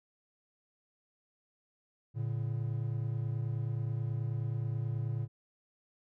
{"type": "tone pair together", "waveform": "triangle", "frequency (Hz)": [112.94, 142.3], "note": ["A2", "C#3"], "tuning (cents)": [46, 46], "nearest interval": "major third", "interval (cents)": 400, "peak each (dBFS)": [-31, -35], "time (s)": [2.14, 5.28], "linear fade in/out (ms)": 50, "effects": []}